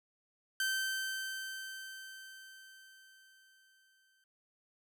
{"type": "tone with exponential decay", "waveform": "sawtooth", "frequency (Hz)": 1549, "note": "G6", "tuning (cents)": -21, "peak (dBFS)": -27, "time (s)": [0.6, 4.24], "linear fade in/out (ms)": 2, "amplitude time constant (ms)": 790, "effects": []}